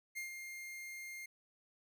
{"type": "tone with ADSR envelope", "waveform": "45% pulse", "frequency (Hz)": 2118, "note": "C7", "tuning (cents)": 21, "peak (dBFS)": -39, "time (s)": [0.15, 1.26], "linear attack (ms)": 26, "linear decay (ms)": 120, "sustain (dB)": -6, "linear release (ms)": 6, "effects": []}